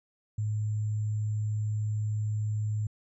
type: tone with sample-and-hold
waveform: sine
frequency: 106.7 Hz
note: G#2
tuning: 47 cents sharp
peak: -27 dBFS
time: 0.38-2.87 s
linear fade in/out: 5 ms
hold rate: 7350 Hz
effects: resampled to 24000 Hz